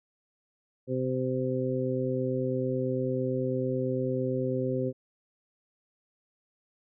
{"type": "harmonic tone", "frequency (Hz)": 129, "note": "C3", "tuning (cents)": -24, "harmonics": [1, 2, 3, 4], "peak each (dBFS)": [-32, -32, -32, -32], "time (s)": [0.87, 4.93], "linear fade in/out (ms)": 50, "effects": []}